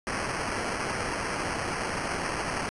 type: noise with sample-and-hold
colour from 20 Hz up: white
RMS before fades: -31 dBFS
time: 0.07-2.69 s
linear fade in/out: 0 ms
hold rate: 3675 Hz
effects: resampled to 24000 Hz